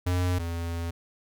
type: tone pair in turn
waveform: square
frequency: 89.8 / 84.39 Hz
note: F2 / E2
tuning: +49 / +41 cents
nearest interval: minor second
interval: 108 cents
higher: first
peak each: -24 / -30 dBFS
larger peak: first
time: 0.06-0.39 / 0.39-0.91 s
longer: second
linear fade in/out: 10 ms
effects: none